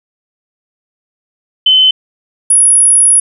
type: tone pair in turn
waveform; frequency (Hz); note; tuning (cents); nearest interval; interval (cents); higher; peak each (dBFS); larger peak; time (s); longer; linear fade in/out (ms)
sine; 3050 / 10330; G7 / E9; -48 / -36; octave + major sixth; 2112; second; -4; neither; 1.66-1.91 / 2.5-3.2; second; 5
effects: none